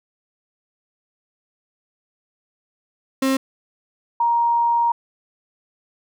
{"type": "tone pair in turn", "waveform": ["35% pulse", "sine"], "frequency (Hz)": [266.6, 939.1], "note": ["C4", "A#5"], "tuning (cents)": [33, 13], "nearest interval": "octave + minor seventh", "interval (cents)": 2180, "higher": "second", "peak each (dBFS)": -15, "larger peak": "neither", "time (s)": [[3.22, 3.37], [4.2, 4.92]], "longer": "second", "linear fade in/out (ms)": 5, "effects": []}